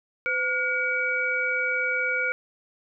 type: tone cluster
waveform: sine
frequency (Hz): 509 / 1434 / 2274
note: C5 / F6 / C#7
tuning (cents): -48 / +45 / +44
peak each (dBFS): -32 / -26 / -26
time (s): 0.26-2.32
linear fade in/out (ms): 0
effects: none